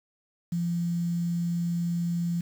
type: tone with quantisation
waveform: sine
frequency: 171.7 Hz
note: F3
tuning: 29 cents flat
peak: -25 dBFS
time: 0.52-2.41 s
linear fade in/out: 5 ms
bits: 8
effects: none